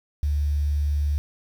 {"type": "tone with quantisation", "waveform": "sine", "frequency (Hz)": 73, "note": "D2", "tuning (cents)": -10, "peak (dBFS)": -20, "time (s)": [0.23, 1.18], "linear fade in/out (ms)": 0, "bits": 8, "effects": []}